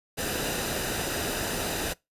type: noise with comb filter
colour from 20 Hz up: pink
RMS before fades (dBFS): -30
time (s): 0.17-1.94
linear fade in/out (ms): 20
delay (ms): 0.91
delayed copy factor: -0.5
effects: noise-tail reverb RT60 0.2 s tail -23 dB re dry + resampled to 32000 Hz